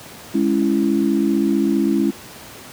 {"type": "chord", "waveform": "sine", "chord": "C# minor", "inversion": "second", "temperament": "just", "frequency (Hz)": [207.9, 277.2, 332.6], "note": ["G#3", "C#4", "E4"], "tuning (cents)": [2, 0, 16], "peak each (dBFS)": -19, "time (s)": [0.34, 2.11], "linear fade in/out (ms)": 10, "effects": ["pink hiss -38 dBFS RMS until 2.72 s", "high-pass 100 Hz 12 dB/octave"]}